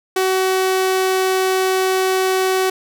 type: tone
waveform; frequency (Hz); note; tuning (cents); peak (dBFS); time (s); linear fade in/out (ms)
sawtooth; 376.6; F#4; +31; -11; 0.16-2.7; 5
effects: none